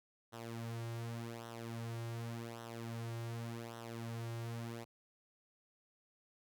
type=tone with flanger; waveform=sawtooth; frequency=116 Hz; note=A#2; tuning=8 cents flat; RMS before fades=-44 dBFS; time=0.32-4.85 s; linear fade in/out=20 ms; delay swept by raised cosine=0.42 to 4.12 ms; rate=0.87 Hz; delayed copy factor=-0.7; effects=none